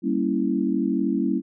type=chord; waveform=sine; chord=G diminished seventh; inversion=none; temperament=equal; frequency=196 / 233.1 / 277.2 / 329.6 Hz; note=G3 / Bb3 / Db4 / Fb4; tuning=0 / 0 / 0 / 0 cents; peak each=-26 / -26 / -25 / -26 dBFS; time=0.02-1.42 s; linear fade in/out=50 ms; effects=none